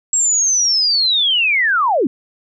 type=linear sweep; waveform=sine; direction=down; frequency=7660 to 224.5 Hz; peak=-12 dBFS; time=0.13-2.07 s; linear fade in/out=2 ms; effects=none